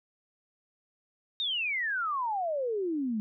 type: exponential sweep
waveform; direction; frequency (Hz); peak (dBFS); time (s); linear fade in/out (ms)
sine; down; 3762 to 206.7; -28; 1.4-3.2; 0
effects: none